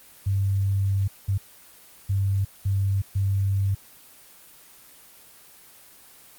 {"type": "tone bursts at uneven times", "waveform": "sine", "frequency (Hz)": 98, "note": "G2", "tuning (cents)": 0, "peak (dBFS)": -20, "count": 5, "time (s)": [[0.26, 1.08], [1.28, 1.38], [2.09, 2.45], [2.65, 3.02], [3.15, 3.75]], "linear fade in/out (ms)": 10, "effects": ["white hiss -50 dBFS RMS until 6.38 s", "Opus 24 kbps"]}